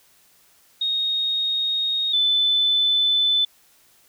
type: tone pair in turn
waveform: sine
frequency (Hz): 3729 / 3510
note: A#7 / A7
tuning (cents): 0 / -5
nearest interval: minor second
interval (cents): 105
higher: first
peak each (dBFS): -20 / -16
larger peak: second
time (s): 0.81-2.13 / 2.13-3.45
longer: neither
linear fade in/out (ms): 5
effects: white hiss -57 dBFS RMS until 4.08 s